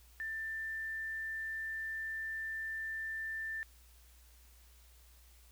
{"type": "tone", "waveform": "sine", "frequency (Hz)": 1780, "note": "A6", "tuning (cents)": 20, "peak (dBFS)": -37, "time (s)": [0.2, 3.63], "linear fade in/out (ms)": 0, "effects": ["added 60 Hz sine -59 dBFS peak until 5.51 s", "white hiss -65 dBFS RMS until 5.51 s"]}